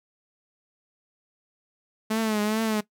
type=tone with vibrato; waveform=sawtooth; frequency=216.1 Hz; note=A3; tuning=31 cents flat; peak=-19 dBFS; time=2.1-2.81 s; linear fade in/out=10 ms; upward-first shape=triangle; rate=2.4 Hz; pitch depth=74 cents each way; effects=noise-tail reverb RT60 0.1 s tail -18 dB re dry